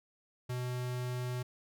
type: tone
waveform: square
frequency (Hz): 124.7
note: B2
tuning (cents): +17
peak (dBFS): -35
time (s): 0.49-1.43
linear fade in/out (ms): 10
effects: none